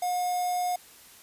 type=tone with notch filter; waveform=square; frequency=719 Hz; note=F#5; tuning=50 cents flat; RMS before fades=-28 dBFS; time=0.02-0.76 s; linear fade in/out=5 ms; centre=2700 Hz; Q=0.57; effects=white hiss -52 dBFS RMS until 1.22 s + resampled to 32000 Hz